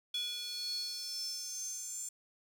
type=tone with high-pass filter sweep; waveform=square; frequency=483.7 Hz; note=B4; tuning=36 cents flat; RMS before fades=-40 dBFS; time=0.14-2.09 s; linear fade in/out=5 ms; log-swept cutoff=3400 to 7500 Hz; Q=9.2; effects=11-bit